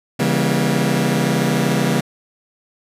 sawtooth chord, C# diminished seventh, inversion none, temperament just, 138.59 / 166.31 / 199.57 / 239.5 Hz, C#3 / E3 / G3 / Bb3, 0 / +16 / +31 / +47 cents, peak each -17 dBFS, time 0.19-2.01 s, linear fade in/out 10 ms, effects resampled to 32000 Hz

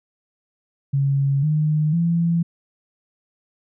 sine tone with pitch steps, 138.59 / 152.89 / 168.66 Hz, C#3 / D#3 / E3, 0 / -30 / +40 cents, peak -16 dBFS, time 0.93-2.43 s, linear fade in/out 10 ms, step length 500 ms, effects none

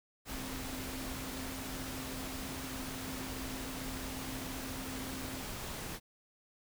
sine tone in noise, 261.6 Hz, C4, in tune, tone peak -44 dBFS, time 0.28-5.45 s, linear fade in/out 50 ms, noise pink, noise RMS -42 dBFS, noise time 0.25-6 s, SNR -5 dB, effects none

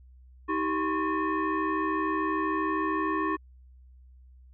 sine tone with frequency modulation, 390 Hz, G4, 9 cents flat, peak -25 dBFS, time 0.48-3.37 s, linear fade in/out 20 ms, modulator 707 Hz, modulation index 1.7, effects added 63 Hz sine -50 dBFS peak until 4.53 s

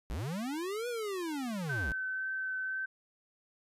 square linear two-way sweep, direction up then down, 43.87 to 493.9 to 49.17 Hz, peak -35 dBFS, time 0.1-1.92 s, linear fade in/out 0 ms, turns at 0.88 s
sine tone with vibrato, 1534 Hz, G6, 38 cents flat, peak -33 dBFS, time 1.69-2.86 s, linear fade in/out 10 ms, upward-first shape triangle, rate 2 Hz, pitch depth 13 cents each way
effects resampled to 32000 Hz

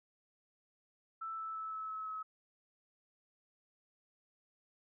sine tone with pitch steps, 1323 / 1315.4 / 1307.8 / 1300.3 / 1292.8 / 1285.3 Hz, E6 / E6 / E6 / E6 / E6 / E6, +6 / -4 / -14 / -24 / -34 / -44 cents, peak -39 dBFS, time 1.21-2.23 s, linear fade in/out 10 ms, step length 170 ms, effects none

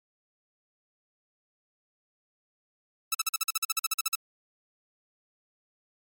5% pulse tone bursts, 1312 Hz, E6, 9 cents flat, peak -12 dBFS, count 15, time 3.12-4.154 s, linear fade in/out 5 ms, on 26 ms, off 46 ms, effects MP3 96 kbps

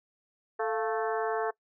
harmonic tone with a mistuned harmonic, 220 Hz, A3, in tune, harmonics 2 / 3 / 4 / 5 / 6 / 7 / 8, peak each -30 / -34 / -36 / -38 / -40 / -41 / -42 dBFS, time 0.59-1.51 s, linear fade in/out 10 ms, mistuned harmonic 3, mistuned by +80 cents, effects noise-tail reverb RT60 0.1 s tail -22 dB re dry

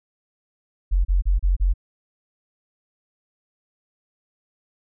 sine tone bursts, 45.02 Hz, F#1, 47 cents flat, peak -15 dBFS, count 5, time 0.91-1.738 s, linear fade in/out 20 ms, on 140 ms, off 32 ms, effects none

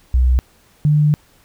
sine tone pair in turn, 62.9 / 149.6 Hz, B1 / D3, +32 / +32 cents, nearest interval octave + minor third, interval 1500 cents, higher second, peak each -10 dBFS, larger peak neither, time 0.14-0.39 / 0.85-1.14 s, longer second, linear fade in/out 0 ms, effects pink hiss -53 dBFS RMS until 1.44 s

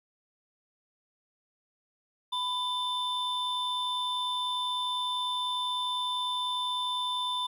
triangle tone pair together, 997 / 3553 Hz, B5 / A7, +16 / +16 cents, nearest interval octave + minor seventh, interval 2200 cents, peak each -30 / -30 dBFS, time 2.32-7.47 s, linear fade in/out 10 ms, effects none

